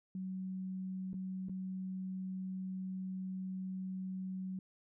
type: tone with dropouts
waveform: sine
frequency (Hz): 187.6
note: F#3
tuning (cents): +24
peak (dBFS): -38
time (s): 0.15-4.59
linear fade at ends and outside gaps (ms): 2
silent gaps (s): 1.132-1.141 / 1.486-1.495
effects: none